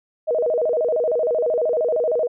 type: tone with vibrato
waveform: sine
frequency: 550 Hz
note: C#5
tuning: 14 cents flat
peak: -17 dBFS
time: 0.27-2.28 s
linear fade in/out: 20 ms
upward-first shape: square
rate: 13 Hz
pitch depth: 230 cents each way
effects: none